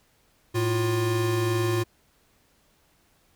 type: tone pair together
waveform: square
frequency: 110 / 352.5 Hz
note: A2 / F4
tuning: 0 / +16 cents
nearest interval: octave + minor sixth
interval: 2016 cents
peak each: -26 dBFS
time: 0.54-1.84 s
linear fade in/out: 20 ms
effects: pink hiss -64 dBFS RMS until 3.35 s